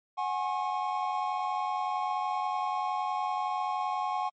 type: chord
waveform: triangle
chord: F# suspended second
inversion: none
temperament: equal with one note detuned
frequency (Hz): 740 / 830.6 / 1081.5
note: F#5 / G#5 / C#6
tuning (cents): 0 / 0 / -43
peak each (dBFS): -31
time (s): 0.17-4.3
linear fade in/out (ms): 20
effects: MP3 32 kbps